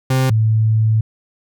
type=tone pair in turn; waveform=40% pulse / sine; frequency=130.81 / 110 Hz; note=C3 / A2; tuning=0 / 0 cents; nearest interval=minor third; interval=300 cents; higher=first; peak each=-12 / -11 dBFS; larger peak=second; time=0.1-0.3 / 0.3-1.01 s; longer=second; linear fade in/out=5 ms; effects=none